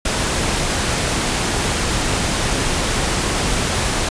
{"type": "noise", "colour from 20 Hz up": "pink", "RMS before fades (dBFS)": -19, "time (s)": [0.05, 4.09], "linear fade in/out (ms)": 5, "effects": ["resampled to 22050 Hz"]}